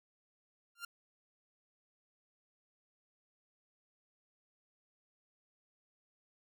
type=tone with exponential growth; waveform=sawtooth; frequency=1392 Hz; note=F6; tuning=6 cents flat; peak=-34 dBFS; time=0.75-0.85 s; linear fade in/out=5 ms; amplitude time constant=21 ms; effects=none